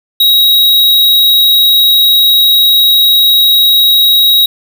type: tone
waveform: square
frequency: 3818 Hz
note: A#7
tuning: 41 cents sharp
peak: -5 dBFS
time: 0.2-4.46 s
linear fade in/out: 5 ms
effects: none